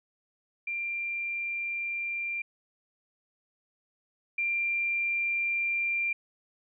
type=tone pair in turn; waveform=sine; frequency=2377 / 2377 Hz; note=D7 / D7; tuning=+20 / +20 cents; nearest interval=unison; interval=0 cents; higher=neither; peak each=-30 / -26 dBFS; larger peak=second; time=0.67-2.42 / 4.38-6.13 s; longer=neither; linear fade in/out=5 ms; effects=none